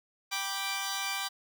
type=chord; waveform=10% pulse; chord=G major; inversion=none; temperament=equal with one note detuned; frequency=784 / 979.2 / 1174.7 Hz; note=G5 / B5 / D6; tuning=0 / -15 / 0 cents; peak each=-27 / -31 / -27 dBFS; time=0.31-1.29 s; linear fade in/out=20 ms; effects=none